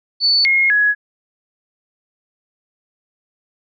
sine tone with pitch steps, 4479 / 2151 / 1677 Hz, C#8 / C7 / G#6, +17 / +47 / +16 cents, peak -11 dBFS, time 0.2-0.95 s, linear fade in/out 50 ms, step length 250 ms, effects none

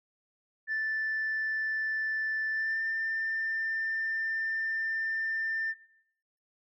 sine tone with pitch glide, 1760 to 1790.8 Hz, A6 to A6, 0 to +30 cents, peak -27 dBFS, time 0.67-5.75 s, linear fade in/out 50 ms, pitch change +30 cents, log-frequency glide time 2.51-2.82 s, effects noise-tail reverb RT60 0.8 s tail -21 dB re dry + tanh soft clip ceiling -25 dBFS

